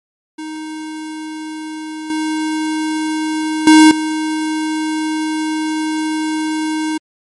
square tone with level steps, 312 Hz, D#4, 5 cents sharp, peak -25 / -17 / -4 / -17 dBFS, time 0.38-6.98 s, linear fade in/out 10 ms, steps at 2.1 / 3.67 / 3.91 s, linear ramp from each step 2 ms, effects MP3 48 kbps

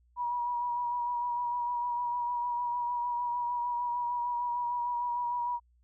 sine tone with vibrato, 965 Hz, B5, 40 cents flat, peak -29 dBFS, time 0.16-5.6 s, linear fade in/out 50 ms, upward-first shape sine, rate 6.6 Hz, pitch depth 24 cents each way, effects added 60 Hz sine -63 dBFS peak until 5.83 s

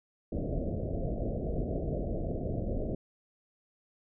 pink low-pass noise, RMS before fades -33 dBFS, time 0.32-2.95 s, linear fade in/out 5 ms, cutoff 680 Hz, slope 96 dB/octave, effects none

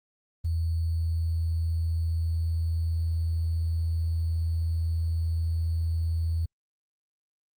sine tone with sample-and-hold, 82.41 Hz, E2, in tune, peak -24 dBFS, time 0.44-6.46 s, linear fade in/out 10 ms, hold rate 4410 Hz, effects Opus 24 kbps

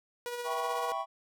sawtooth tone with tremolo, 483.4 Hz, B4, 37 cents flat, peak -30 dBFS, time 0.26-0.92 s, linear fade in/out 0 ms, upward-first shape sine, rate 16 Hz, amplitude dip 40%
triangle chord, C# half-diminished seventh, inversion first, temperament equal, 659.3 / 784 / 987.8 / 1108.7 Hz, E5 / G5 / B5 / C#6, 0 / 0 / 0 / 0 cents, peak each -36 / -35 / -37 / -34 dBFS, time 0.44-1.06 s, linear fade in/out 50 ms
effects none

